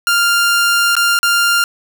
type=tone with dropouts; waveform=sawtooth; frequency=1396.9 Hz; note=F6; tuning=in tune; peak=-7 dBFS; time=0.07-1.64 s; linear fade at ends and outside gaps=1 ms; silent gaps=0.953-0.966 / 1.19-1.23 s; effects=none